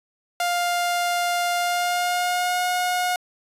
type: tone with pitch glide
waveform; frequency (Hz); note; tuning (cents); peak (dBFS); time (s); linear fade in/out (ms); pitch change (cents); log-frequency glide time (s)
sawtooth; 702 to 721.7; F5 to F#5; +9 to -43; -17; 0.4-3.16; 2; +48; 1.56-2.64
effects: resampled to 32000 Hz